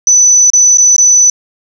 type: tone with dropouts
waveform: sine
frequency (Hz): 5990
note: F#8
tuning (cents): +20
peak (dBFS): -3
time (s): 0.07-1.3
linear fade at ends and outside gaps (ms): 2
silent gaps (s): 0.502-0.534 / 0.773-0.782 / 0.964-0.981
effects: 7-bit